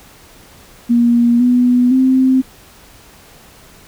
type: tone with pitch steps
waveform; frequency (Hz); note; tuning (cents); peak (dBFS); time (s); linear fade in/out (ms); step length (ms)
sine; 237.4 / 246.7 / 260.7; A#3 / B3 / C4; +32 / -2 / -6; -8; 0.89-2.42; 20; 510
effects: pink hiss -43 dBFS RMS until 3.87 s